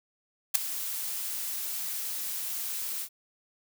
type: noise with ADSR envelope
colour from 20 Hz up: blue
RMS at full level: -19 dBFS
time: 0.54-3.09 s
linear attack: 14 ms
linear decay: 7 ms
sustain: -15 dB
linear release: 73 ms
effects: none